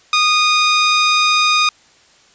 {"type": "tone", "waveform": "15% pulse", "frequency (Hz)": 1233, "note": "D#6", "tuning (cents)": -16, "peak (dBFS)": -5, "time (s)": [0.13, 1.69], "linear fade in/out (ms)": 2, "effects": ["white hiss -50 dBFS RMS until 2.34 s", "resampled to 16000 Hz"]}